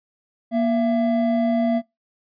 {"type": "tone pair together", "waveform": "triangle", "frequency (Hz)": [236.9, 670], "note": ["A#3", "E5"], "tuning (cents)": [28, 28], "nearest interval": "octave + tritone", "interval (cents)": 1800, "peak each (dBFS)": [-17, -20], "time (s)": [0.51, 1.82], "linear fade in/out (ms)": 50, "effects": ["noise-tail reverb RT60 0.2 s tail -23 dB re dry", "resampled to 11025 Hz"]}